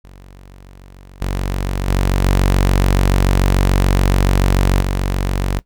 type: tone with level steps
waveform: sawtooth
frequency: 46.93 Hz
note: F#1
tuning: 25 cents sharp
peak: -34 / -14 / -9 / -7 / -12 dBFS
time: 0.04-5.59 s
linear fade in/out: 0 ms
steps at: 1.21 / 1.88 / 2.24 / 4.81 s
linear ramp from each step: 5 ms
effects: noise-tail reverb RT60 0.1 s tail -17 dB re dry